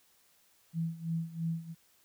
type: tone with tremolo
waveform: sine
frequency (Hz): 164.81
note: E3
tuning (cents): 0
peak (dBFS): -29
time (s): 0.73-1.75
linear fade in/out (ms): 50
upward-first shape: sine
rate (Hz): 3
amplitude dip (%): 85
effects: white hiss -67 dBFS RMS until 2.04 s